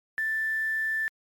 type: tone with quantisation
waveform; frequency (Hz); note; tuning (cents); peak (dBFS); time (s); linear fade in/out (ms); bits
sine; 1766; A6; +6; -25; 0.18-1.08; 0; 8
effects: MP3 96 kbps